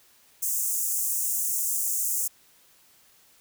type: high-pass noise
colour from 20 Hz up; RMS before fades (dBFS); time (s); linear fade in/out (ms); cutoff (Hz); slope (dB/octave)
pink; -27; 0.42-2.28; 10; 6600; 48
effects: white hiss -59 dBFS RMS until 3.4 s